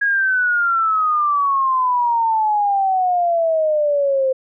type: exponential sweep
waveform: sine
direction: down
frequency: 1656 to 520 Hz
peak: -14 dBFS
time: 0.01-4.33 s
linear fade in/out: 10 ms
effects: none